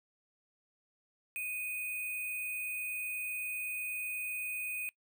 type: tone with sample-and-hold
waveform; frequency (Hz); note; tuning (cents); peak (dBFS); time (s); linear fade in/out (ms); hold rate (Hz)
sine; 2489; D#7; 0; -35; 1.36-4.89; 0; 11025
effects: noise-tail reverb RT60 0.1 s tail -22 dB re dry